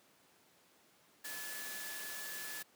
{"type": "tone in noise", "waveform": "sine", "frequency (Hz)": 1722, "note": "A6", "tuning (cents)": -38, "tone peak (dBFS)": -47, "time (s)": [1.24, 2.63], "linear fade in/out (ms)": 10, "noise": "white", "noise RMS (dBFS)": -45, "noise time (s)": [1.24, 2.63], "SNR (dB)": -5, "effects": ["pink hiss -67 dBFS RMS until 2.75 s", "high-pass 200 Hz 12 dB/octave"]}